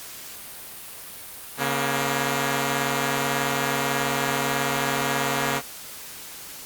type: tone pair together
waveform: 5% pulse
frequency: 138.59 / 237.1 Hz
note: C#3 / A#3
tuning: 0 / +30 cents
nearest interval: major sixth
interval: 930 cents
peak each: -14 dBFS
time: 1.57-5.62 s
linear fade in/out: 50 ms
effects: white hiss -39 dBFS RMS until 6.65 s + Opus 48 kbps

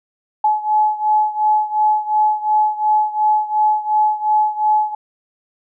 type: beating tone pair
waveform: sine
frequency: 852 / 854.8 Hz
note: G#5 / G#5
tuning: +44 / +50 cents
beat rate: 2.8 Hz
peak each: -15 / -18 dBFS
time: 0.44-4.95 s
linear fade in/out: 5 ms
effects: none

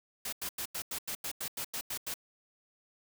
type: noise bursts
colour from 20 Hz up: white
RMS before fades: -37 dBFS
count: 12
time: 0.25-2.141 s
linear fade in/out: 5 ms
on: 76 ms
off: 89 ms
effects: none

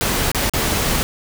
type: noise with dropouts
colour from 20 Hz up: pink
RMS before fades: -19 dBFS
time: 0.01-1.03 s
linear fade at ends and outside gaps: 0 ms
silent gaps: 0.316-0.347 / 0.496-0.536 s
effects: none

